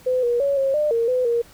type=tone with pitch steps; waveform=sine; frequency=508 / 478.8 / 560 / 541 / 600 / 462.4 / 505 / 470.3 Hz; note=B4 / A#4 / C#5 / C#5 / D5 / A#4 / B4 / A#4; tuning=+49 / +46 / +18 / -42 / +37 / -14 / +39 / +15 cents; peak=-17 dBFS; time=0.06-1.42 s; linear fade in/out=10 ms; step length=170 ms; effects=pink hiss -49 dBFS RMS until 1.53 s